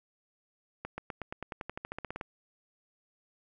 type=accelerating click train; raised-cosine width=0.5 ms; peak=-22 dBFS; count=17; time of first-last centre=0.85-2.212 s; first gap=130 ms; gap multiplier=0.94; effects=none